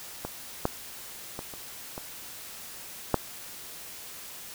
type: clicks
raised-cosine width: 1 ms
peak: -18 / -10 / -21 / -28 / -22 / -7 dBFS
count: 6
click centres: 0.25 / 0.654 / 1.391 / 1.538 / 1.979 / 3.143 s
effects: white hiss -43 dBFS RMS until 4.54 s

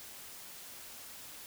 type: silence
effects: white hiss -49 dBFS RMS until 1.46 s

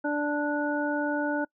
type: harmonic tone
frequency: 293.7 Hz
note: D4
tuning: in tune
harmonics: 1 / 2 / 3 / 5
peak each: -28 / -31 / -34 / -32 dBFS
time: 0.04-1.45 s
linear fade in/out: 10 ms
effects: noise-tail reverb RT60 0.1 s tail -25 dB re dry

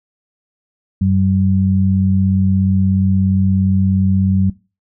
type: tone pair together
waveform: sine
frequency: 94.4 / 191.33 Hz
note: F#2 / G3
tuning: +35 / -42 cents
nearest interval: octave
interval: 1223 cents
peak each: -14 dBFS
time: 1.01-4.5 s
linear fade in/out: 5 ms
effects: noise-tail reverb RT60 0.3 s tail -20 dB re dry

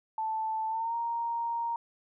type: tone with pitch glide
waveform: sine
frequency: 880 to 932.3 Hz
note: A5 to A#5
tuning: 0 to 0 cents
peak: -29 dBFS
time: 0.18-1.76 s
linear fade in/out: 2 ms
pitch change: +100 cents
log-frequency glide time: 0.68-0.95 s
effects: none

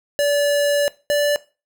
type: tone pair in turn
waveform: square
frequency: 577 / 583.4 Hz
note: D5 / D5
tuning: -31 / -12 cents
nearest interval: unison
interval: 19 cents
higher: second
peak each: -16 dBFS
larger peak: neither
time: 0.19-0.88 / 1.1-1.36 s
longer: first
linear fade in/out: 0 ms
effects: noise-tail reverb RT60 0.3 s tail -19 dB re dry

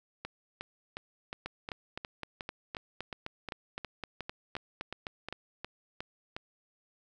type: two click trains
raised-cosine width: 0.3 ms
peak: -21 / -22 dBFS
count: 16 / 18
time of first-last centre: 1.46-5.326 / 0.25-6.365 s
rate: 3.88 / 2.78 Hz
effects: none

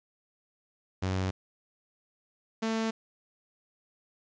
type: tone pair in turn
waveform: sawtooth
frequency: 93.9 / 223.3 Hz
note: F#2 / A3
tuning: +26 / +26 cents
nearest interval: octave + minor third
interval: 1500 cents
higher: second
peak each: -24 dBFS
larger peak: neither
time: 1.02-1.31 / 2.62-2.91 s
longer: neither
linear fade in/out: 10 ms
effects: resampled to 16000 Hz + 10-bit

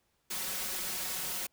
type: noise with comb filter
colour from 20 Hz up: white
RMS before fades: -36 dBFS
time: 0.3-1.47 s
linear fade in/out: 10 ms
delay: 5.4 ms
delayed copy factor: +0.95
effects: pink hiss -75 dBFS RMS until 1.52 s

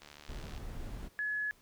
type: click train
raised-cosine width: 0.2 ms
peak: -33 dBFS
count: 42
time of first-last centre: 0.02-0.577 s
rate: 73.6 Hz
type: noise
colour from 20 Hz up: brown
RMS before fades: -42 dBFS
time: 0.28-1.09 s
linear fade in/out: 20 ms
type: tone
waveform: sine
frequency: 1699 Hz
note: G#6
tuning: 39 cents sharp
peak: -32 dBFS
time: 1.19-1.51 s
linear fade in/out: 0 ms
effects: pink hiss -65 dBFS RMS until 1.61 s

